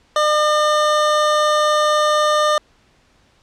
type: tone pair together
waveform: square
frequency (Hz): 604 / 1208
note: D5 / D6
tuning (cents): +48 / +48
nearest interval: octave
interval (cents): 1200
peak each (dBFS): -17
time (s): 0.16-2.58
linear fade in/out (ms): 2
effects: pink hiss -56 dBFS RMS until 3.42 s + low-pass 6000 Hz 12 dB/octave